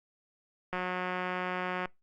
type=click train; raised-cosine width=0.5 ms; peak=-19 dBFS; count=206; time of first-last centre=0.73-1.856 s; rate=182 Hz; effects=noise-tail reverb RT60 0.2 s tail -25 dB re dry + Opus 48 kbps